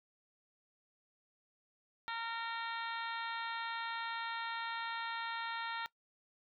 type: harmonic tone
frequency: 459.8 Hz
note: A#4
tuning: 24 cents flat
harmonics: 2 / 3 / 4 / 5 / 6 / 7 / 8 / 9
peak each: -42 / -42 / -45 / -50 / -53 / -51 / -49 / -53 dBFS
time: 2.08-5.86 s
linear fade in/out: 0 ms
effects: noise-tail reverb RT60 0.1 s tail -20 dB re dry